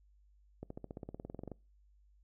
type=accelerating click train; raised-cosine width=2 ms; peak=-30 dBFS; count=17; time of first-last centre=0.63-1.517 s; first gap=74 ms; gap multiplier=0.96; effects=noise-tail reverb RT60 0.3 s tail -24 dB re dry + added 50 Hz sine -63 dBFS peak until 2.23 s